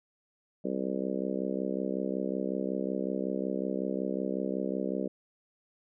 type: harmonic tone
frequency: 65.41 Hz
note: C2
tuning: in tune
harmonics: 3 / 4 / 5 / 6 / 7 / 8 / 9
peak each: -35 / -36 / -37 / -38 / -38 / -39 / -40 dBFS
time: 0.64-5.08 s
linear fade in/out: 10 ms
effects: none